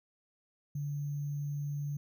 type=tone with sample-and-hold; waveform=sine; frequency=144.6 Hz; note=D3; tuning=27 cents flat; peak=-33 dBFS; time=0.75-1.97 s; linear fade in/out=5 ms; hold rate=6300 Hz; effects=none